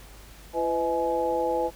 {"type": "tone cluster", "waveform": "sine", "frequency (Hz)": [337.7, 502, 637, 843], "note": ["E4", "B4", "D#5", "G#5"], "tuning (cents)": [42, 28, 41, 26], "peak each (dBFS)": [-31, -26, -32, -28], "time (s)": [0.53, 1.71], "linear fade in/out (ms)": 50, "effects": ["added 50 Hz sine -47 dBFS peak until 1.75 s", "pink hiss -50 dBFS RMS until 1.75 s"]}